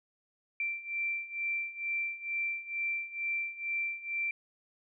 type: beating tone pair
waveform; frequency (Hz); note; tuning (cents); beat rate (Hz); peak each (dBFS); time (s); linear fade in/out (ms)
sine; 2349 / 2351.2; D7 / D7; 0 / +1; 2.2; -37 / -34; 0.6-4.31; 2
effects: none

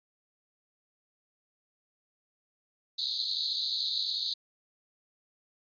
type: band-pass noise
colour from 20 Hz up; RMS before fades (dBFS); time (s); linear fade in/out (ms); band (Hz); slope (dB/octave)
pink; -32; 2.98-4.34; 10; 3800 to 4500; 96
effects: resampled to 11025 Hz

